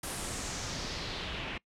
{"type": "noise with low-pass filter sweep", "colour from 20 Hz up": "pink", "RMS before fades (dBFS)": -38, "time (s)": [0.03, 1.58], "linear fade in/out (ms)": 5, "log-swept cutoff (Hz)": [11000, 2600], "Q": 2.4, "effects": ["noise-tail reverb RT60 0.1 s tail -23 dB re dry"]}